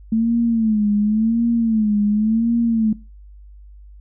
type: tone with vibrato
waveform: sine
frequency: 220 Hz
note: A3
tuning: in tune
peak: -14 dBFS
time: 0.12-2.93 s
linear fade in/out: 5 ms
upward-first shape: sine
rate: 0.92 Hz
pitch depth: 110 cents each way
effects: noise-tail reverb RT60 0.3 s tail -21 dB re dry + added 50 Hz sine -39 dBFS peak until 4 s

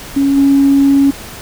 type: tone with level steps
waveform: sine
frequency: 277.2 Hz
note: C#4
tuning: in tune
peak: -8 / -5 dBFS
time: 0.16-1.11 s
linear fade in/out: 10 ms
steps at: 0.36 s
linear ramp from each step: 20 ms
effects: tanh soft clip ceiling -1 dBFS + pink hiss -30 dBFS RMS until 1.41 s

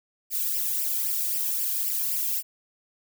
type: noise with flanger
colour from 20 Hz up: violet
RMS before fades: -27 dBFS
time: 0.3-2.43 s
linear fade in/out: 50 ms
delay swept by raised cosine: 0.38 to 1.27 ms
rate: 3.8 Hz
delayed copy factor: +0.8
effects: none

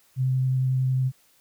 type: tone with vibrato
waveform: sine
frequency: 130 Hz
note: C3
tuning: 11 cents flat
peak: -20 dBFS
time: 0.16-1.12 s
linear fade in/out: 50 ms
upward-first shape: triangle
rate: 11 Hz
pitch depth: 12 cents each way
effects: white hiss -61 dBFS RMS until 1.4 s

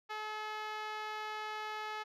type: tone with band-pass filter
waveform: 5% pulse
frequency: 428.6 Hz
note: A4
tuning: 45 cents flat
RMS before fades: -41 dBFS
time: 0.09-2.04 s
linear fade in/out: 20 ms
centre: 950 Hz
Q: 1.1
effects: none

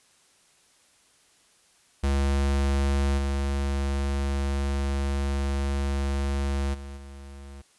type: tone with level steps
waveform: square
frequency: 69.3 Hz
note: C#2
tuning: in tune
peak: -22 / -25 / -37 / -41 dBFS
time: 2.03-7.62 s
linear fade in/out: 10 ms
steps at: 3.17 / 6.73 / 6.96 s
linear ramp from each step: 20 ms
effects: white hiss -61 dBFS RMS until 7.78 s + resampled to 24000 Hz

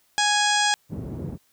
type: harmonic tone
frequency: 830.6 Hz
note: G#5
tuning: in tune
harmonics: 1 / 2 / 3 / 4 / 5 / 6 / 7 / 8 / 9 / 10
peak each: -23 / -24 / -31 / -26 / -33 / -29 / -33 / -32 / -31 / -35 dBFS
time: 0.18-0.74 s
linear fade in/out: 0 ms
type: band-pass noise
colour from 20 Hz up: pink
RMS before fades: -32 dBFS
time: 0.89-1.38 s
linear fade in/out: 50 ms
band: 100 to 280 Hz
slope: 12 dB/octave
effects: white hiss -64 dBFS RMS until 1.52 s

